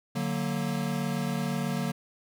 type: chord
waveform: square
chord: D augmented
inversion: none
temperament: equal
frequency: 146.83 / 185 / 233.1 Hz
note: D3 / F#3 / A#3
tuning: 0 / 0 / 0 cents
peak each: -33 dBFS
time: 0.15-1.92 s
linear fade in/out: 10 ms
effects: none